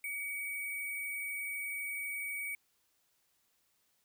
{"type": "tone with sample-and-hold", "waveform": "sine", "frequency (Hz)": 2262, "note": "C#7", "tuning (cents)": 34, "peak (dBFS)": -36, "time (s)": [0.04, 2.55], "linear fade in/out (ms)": 2, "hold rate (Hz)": 11025, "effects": ["white hiss -75 dBFS RMS until 4.04 s"]}